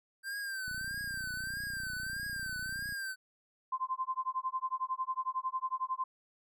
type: tone with vibrato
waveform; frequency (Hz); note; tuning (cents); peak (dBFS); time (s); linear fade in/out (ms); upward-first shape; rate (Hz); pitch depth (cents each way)
square; 1568; G6; 0; -37; 0.23-3.16; 50; triangle; 1.6; 90
type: click train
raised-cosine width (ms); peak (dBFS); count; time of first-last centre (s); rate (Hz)
5; -37; 69; 0.68-2.924; 30.3
type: tone with tremolo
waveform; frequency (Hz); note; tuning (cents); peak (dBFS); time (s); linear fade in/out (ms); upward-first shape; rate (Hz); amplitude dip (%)
sine; 1040; C6; -11; -29; 3.72-6.04; 5; sine; 11; 100
effects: none